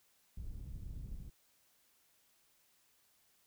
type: low-pass noise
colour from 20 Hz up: pink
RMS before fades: -45 dBFS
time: 0.37-1.3 s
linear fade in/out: 5 ms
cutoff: 110 Hz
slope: 12 dB/octave
effects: white hiss -72 dBFS RMS until 3.46 s